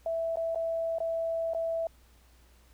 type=tone with dropouts; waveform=sine; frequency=659.3 Hz; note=E5; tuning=in tune; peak=-28 dBFS; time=0.06-1.87 s; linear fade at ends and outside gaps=2 ms; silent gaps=0.358-0.37 / 0.548-0.557 / 0.985-1.003 / 1.536-1.547 s; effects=added 60 Hz sine -58 dBFS peak until 2.73 s + pink hiss -64 dBFS RMS until 2.73 s